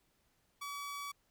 sawtooth tone, 1141 Hz, C#6, 50 cents sharp, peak -37 dBFS, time 0.61-1.12 s, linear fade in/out 10 ms, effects pink hiss -75 dBFS RMS until 1.3 s

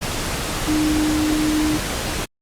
sine tone in noise, 306.1 Hz, D#4, 28 cents flat, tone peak -17 dBFS, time 0.67-1.78 s, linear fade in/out 20 ms, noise pink, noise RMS -24 dBFS, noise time 0.01-2.26 s, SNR +4 dB, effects low-pass 11000 Hz 12 dB/octave + Opus 48 kbps

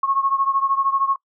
sine beating tone pair, 1089 / 1102 Hz, C#6 / C#6, -31 / -11 cents, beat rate 13 Hz, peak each -19 / -22 dBFS, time 0.03-1.16 s, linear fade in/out 5 ms, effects noise-tail reverb RT60 0.1 s tail -23 dB re dry

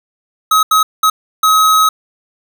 square tone bursts at uneven times, 1274 Hz, D#6, 41 cents sharp, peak -8 dBFS, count 4, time 0.51-0.63 / 0.71-0.83 / 1.03-1.1 / 1.43-1.89 s, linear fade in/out 5 ms, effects none

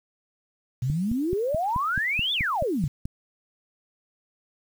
sine exponential two-way sweep, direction up then down, 118.8 to 3600 to 124.4 Hz, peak -23 dBFS, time 0.82-2.88 s, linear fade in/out 5 ms, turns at 2.33 s
click train, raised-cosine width 5 ms, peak -18 dBFS, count 11, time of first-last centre 0.9-3.055 s, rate 4.64 Hz
effects 8-bit

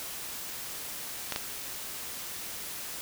clicks, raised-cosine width 0.2 ms, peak -13 dBFS, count 2, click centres 1.323 / 1.361 s, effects white hiss -39 dBFS RMS until 3.01 s

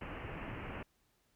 pink low-pass noise, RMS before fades -44 dBFS, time 0.01-0.83 s, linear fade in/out 5 ms, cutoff 2900 Hz, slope 96 dB/octave, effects pink hiss -75 dBFS RMS until 1.35 s

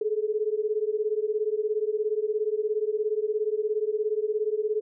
sine beating tone pair, 419.4 / 436.4 Hz, G#4 / A4, +17 / -14 cents, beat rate 17 Hz, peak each -27 / -27 dBFS, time 0.01-4.81 s, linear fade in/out 5 ms, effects none

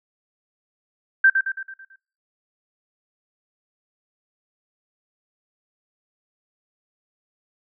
sine tone with echo, 1567 Hz, G6, 1 cent flat, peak -10 dBFS, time 1.24-1.3 s, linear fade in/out 5 ms, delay 110 ms, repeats 6, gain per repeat -6 dB, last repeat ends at 1.96 s, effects noise-tail reverb RT60 0.4 s tail -24 dB re dry

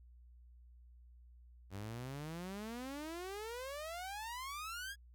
sawtooth exponential sweep, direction up, 94.1 to 1678 Hz, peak -39 dBFS, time 1.7-4.96 s, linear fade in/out 50 ms, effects added 60 Hz sine -57 dBFS peak until 5.14 s

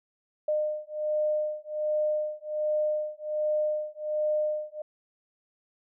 sine beating tone pair, 607 / 608.3 Hz, D#5 / D#5, -43 / -39 cents, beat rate 1.3 Hz, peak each -29 / -29 dBFS, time 0.48-4.82 s, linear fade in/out 5 ms, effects none

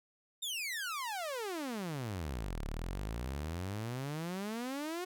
sawtooth exponential two-way sweep, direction down then up, 3729 to 34.49 to 370.5 Hz, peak -33 dBFS, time 0.42-5.05 s, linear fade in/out 10 ms, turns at 2.63 s, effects none

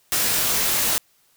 white noise with comb filter, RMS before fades -21 dBFS, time 0.12-0.98 s, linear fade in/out 0 ms, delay 20 ms, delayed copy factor -0.7, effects white hiss -61 dBFS RMS until 1.36 s

